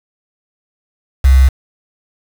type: tone with quantisation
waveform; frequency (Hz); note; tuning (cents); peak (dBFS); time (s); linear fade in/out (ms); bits
sine; 66.1; C2; +18; -4; 1.24-1.49; 10; 4
effects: none